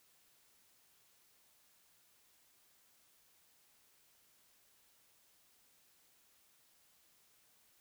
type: silence
effects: white hiss -70 dBFS RMS until 7.8 s